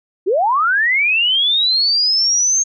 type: linear sweep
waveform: sine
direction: up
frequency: 332.7 to 6470 Hz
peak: -12 dBFS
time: 0.26-2.64 s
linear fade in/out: 20 ms
effects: none